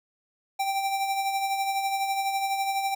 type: tone with tremolo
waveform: square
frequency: 783 Hz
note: G5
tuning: 2 cents flat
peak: -24 dBFS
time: 0.59-2.95 s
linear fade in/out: 10 ms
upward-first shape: sine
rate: 12 Hz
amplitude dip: 45%
effects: none